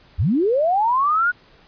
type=linear sweep; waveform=sine; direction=up; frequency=58.27 to 1480 Hz; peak=-15 dBFS; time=0.18-1.32 s; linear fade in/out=20 ms; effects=pink hiss -52 dBFS RMS until 1.67 s + resampled to 11025 Hz